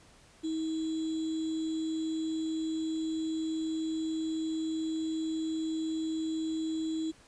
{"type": "tone with sample-and-hold", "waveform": "sine", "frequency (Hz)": 319.1, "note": "D#4", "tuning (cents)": 44, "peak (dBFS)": -30, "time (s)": [0.43, 7.12], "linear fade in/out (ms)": 20, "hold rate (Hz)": 3675, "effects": ["pink hiss -59 dBFS RMS until 7.27 s", "resampled to 22050 Hz"]}